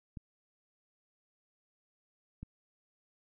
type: clicks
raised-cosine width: 5 ms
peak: -30 dBFS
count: 2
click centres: 0.172 / 2.43 s
effects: none